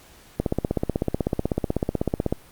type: click train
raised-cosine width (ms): 2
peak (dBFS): -8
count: 32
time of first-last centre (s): 0.4-2.325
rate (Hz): 16.1
effects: pink hiss -51 dBFS RMS until 2.51 s + Opus 48 kbps